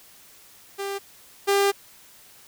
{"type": "tone pair in turn", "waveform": "sawtooth", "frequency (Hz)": [396.4, 398.9], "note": ["G4", "G4"], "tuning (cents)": [19, 30], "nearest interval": "unison", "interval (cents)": 11, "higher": "second", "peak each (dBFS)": [-24, -14], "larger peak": "second", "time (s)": [[0.78, 0.99], [1.47, 1.72]], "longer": "second", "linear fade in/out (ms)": 20, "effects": ["white hiss -51 dBFS RMS until 2.47 s"]}